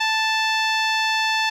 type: tone with low-pass filter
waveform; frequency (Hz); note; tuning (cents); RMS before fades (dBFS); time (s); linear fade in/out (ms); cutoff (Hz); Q
10% pulse; 880; A5; 0; -21; 0-1.5; 10; 5100; 0.58
effects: none